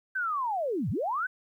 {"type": "linear two-way sweep", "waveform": "sine", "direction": "down then up", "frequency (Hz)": [1568, 85.1, 1568], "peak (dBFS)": -27, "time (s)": [0.15, 1.27], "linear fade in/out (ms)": 10, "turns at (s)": 0.9, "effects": ["11-bit"]}